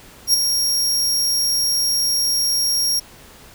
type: tone with ADSR envelope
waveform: sawtooth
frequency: 5588 Hz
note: F8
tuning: in tune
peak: -7 dBFS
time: 0.27-3 s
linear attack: 68 ms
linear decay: 10 ms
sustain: -7 dB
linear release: 13 ms
effects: pink hiss -44 dBFS RMS until 3.54 s